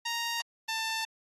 10% pulse tone pair in turn, 932.3 / 891.2 Hz, A#5 / A5, 0 / +22 cents, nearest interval minor second, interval 78 cents, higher first, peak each -22 dBFS, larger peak neither, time 0.05-0.42 / 0.68-1.05 s, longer neither, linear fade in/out 10 ms, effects AAC 32 kbps

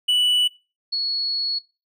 triangle / sine tone pair in turn, 2960 / 4365 Hz, F#7 / C#8, 0 / -28 cents, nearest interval perfect fifth, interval 672 cents, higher second, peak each -14 / -21 dBFS, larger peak first, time 0.08-0.48 / 0.92-1.59 s, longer second, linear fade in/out 10 ms, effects noise-tail reverb RT60 0.3 s tail -21 dB re dry

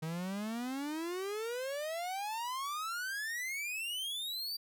45% pulse exponential sweep, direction up, 155.56 to 4721 Hz, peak -36 dBFS, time 0.02-4.57 s, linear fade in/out 10 ms, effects none

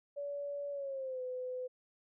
sine tone with pitch glide, 571 to 505.8 Hz, D5 to B4, -49 to +41 cents, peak -37 dBFS, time 0.16-1.68 s, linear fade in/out 20 ms, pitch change -210 cents, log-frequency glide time 0.71-1.22 s, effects none

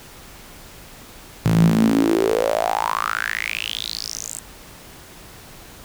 sawtooth tone with high-pass filter sweep, 55 Hz, A1, in tune, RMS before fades -20 dBFS, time 1.45-4.4 s, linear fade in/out 5 ms, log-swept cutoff 130 to 8200 Hz, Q 7.8, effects pink hiss -42 dBFS RMS until 5.84 s

